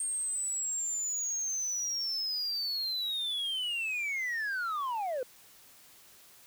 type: linear sweep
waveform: sine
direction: down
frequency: 8640 to 482.2 Hz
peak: -28 dBFS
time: 0-5.23 s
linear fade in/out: 2 ms
effects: tanh soft clip ceiling -30 dBFS + white hiss -57 dBFS RMS until 6.46 s